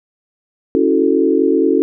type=chord; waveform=sine; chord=F# minor seventh; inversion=second; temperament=equal with one note detuned; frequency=277.2 / 325.1 / 370 / 440 Hz; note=C#4 / E4 / F#4 / A4; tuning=0 / -24 / 0 / 0 cents; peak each=-16 dBFS; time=0.75-1.82 s; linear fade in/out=0 ms; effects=none